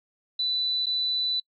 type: tone with dropouts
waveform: sine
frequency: 3983 Hz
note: B7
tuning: 14 cents sharp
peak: -24 dBFS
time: 0.39-1.4 s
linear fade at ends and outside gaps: 5 ms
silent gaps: 0.859-0.866 s
effects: noise-tail reverb RT60 0.1 s tail -26 dB re dry